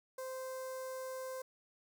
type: tone with notch filter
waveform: sawtooth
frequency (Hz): 520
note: C5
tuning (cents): -11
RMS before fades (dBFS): -43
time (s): 0.18-1.42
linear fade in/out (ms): 5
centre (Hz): 2900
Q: 0.5
effects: none